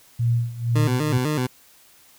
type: tone with tremolo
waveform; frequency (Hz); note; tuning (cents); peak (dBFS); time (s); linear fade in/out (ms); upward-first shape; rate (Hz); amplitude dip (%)
sine; 117.9; A#2; +20; -16; 0.19-1.18; 10; sine; 2.1; 85
type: tone with vibrato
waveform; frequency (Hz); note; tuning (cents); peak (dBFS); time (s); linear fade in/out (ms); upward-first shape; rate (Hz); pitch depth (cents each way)
20% pulse; 138.59; C#3; 0; -16; 0.75-1.47; 10; square; 4; 160
effects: white hiss -53 dBFS RMS until 2.18 s